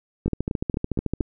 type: two click trains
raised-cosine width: 3 ms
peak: -11 / -12 dBFS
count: 14 / 5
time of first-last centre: 0.26-1.209 / 0.28-1.206 s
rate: 13.7 / 4.32 Hz
effects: none